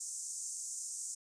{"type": "band-pass noise", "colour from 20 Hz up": "pink", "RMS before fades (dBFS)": -42, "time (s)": [0, 1.15], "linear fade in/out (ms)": 10, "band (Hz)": [6300, 9100], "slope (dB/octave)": 48, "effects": ["resampled to 22050 Hz"]}